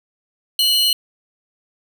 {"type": "tone pair together", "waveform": "45% pulse", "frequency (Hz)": [2960, 4186], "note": ["F#7", "C8"], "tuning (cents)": [0, 0], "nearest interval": "tritone", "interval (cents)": 600, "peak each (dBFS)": -16, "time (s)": [0.59, 0.93], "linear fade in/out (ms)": 2, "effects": []}